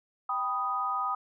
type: chord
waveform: sine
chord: G augmented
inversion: none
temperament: equal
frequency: 784 / 987.8 / 1244.5 Hz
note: G5 / B5 / D#6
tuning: 0 / 0 / 0 cents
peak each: -35 / -35 / -29 dBFS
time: 0.29-1.15 s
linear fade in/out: 5 ms
effects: none